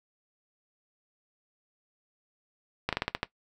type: slowing click train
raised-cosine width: 0.3 ms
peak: -11 dBFS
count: 7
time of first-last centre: 2.89-3.231 s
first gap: 37 ms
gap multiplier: 1.17
effects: noise-tail reverb RT60 0.1 s tail -17 dB re dry